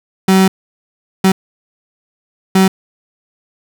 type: tone bursts at uneven times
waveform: 35% pulse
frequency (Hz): 190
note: F#3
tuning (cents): +46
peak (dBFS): -5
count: 3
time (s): 0.28-0.48 / 1.24-1.32 / 2.55-2.68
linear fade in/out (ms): 5
effects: none